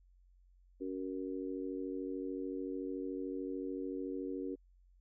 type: harmonic tone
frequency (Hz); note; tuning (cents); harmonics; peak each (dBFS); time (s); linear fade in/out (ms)
93.6; F#2; +20; 3 / 4 / 5; -40 / -42 / -44; 0.8-4.56; 20
effects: added 45 Hz sine -62 dBFS peak until 5 s